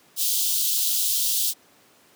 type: high-pass noise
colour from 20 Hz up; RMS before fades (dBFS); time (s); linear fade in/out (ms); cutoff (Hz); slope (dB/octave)
white; -23; 0.16-1.54; 50; 3100; 48
effects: pink hiss -56 dBFS RMS until 2.15 s + high-pass 200 Hz 12 dB/octave